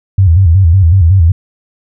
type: tone with vibrato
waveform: sine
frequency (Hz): 89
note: F2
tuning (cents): +33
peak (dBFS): -3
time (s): 0.18-1.32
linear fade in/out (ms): 5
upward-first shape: square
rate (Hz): 5.4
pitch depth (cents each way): 140
effects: none